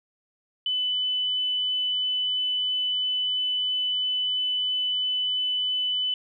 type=tone; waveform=sine; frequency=3001 Hz; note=F#7; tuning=24 cents sharp; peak=-23 dBFS; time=0.66-6.14 s; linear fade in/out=2 ms; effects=none